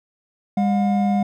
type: tone pair together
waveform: triangle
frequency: 201.8 / 719 Hz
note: G#3 / F#5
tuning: -49 / -50 cents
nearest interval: octave + minor seventh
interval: 2199 cents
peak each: -15 / -21 dBFS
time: 0.57-1.23 s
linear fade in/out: 5 ms
effects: none